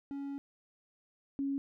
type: tone pair in turn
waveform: triangle / sine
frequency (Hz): 279.4 / 276.4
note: C#4 / C#4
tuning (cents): +14 / -5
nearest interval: unison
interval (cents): 19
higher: first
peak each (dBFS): -35 / -31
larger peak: second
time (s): 0.11-0.38 / 1.39-1.58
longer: first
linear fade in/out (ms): 0
effects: none